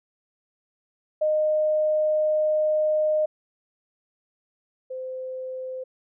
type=tone pair in turn; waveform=sine; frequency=615 / 516.2 Hz; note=D#5 / C5; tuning=-20 / -23 cents; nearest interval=minor third; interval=303 cents; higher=first; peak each=-19 / -30 dBFS; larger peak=first; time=1.21-3.26 / 4.9-5.84 s; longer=first; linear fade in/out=10 ms; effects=none